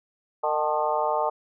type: harmonic tone with a mistuned harmonic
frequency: 152.6 Hz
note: D#3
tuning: 33 cents flat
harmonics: 3 / 4 / 5 / 6 / 7 / 8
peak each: -31 / -27 / -29 / -27 / -31 / -33 dBFS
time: 0.43-1.3 s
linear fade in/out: 10 ms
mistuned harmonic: 6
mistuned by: -63 cents
effects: none